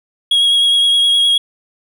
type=tone with vibrato; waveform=triangle; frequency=3300 Hz; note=G#7; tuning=12 cents flat; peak=-8 dBFS; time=0.31-1.38 s; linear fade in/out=5 ms; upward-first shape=sine; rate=9.7 Hz; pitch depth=18 cents each way; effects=none